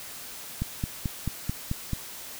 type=click train; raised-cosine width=5 ms; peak=-15 dBFS; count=7; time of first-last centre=0.62-1.933 s; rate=4.57 Hz; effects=white hiss -41 dBFS RMS until 2.39 s